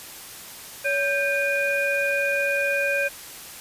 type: tone cluster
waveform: sine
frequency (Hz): 563 / 1577 / 2448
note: C#5 / G6 / D#7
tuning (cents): +27 / +10 / -29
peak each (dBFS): -25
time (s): 0.84-3.09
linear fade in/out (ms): 20
effects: white hiss -40 dBFS RMS until 3.6 s + resampled to 32000 Hz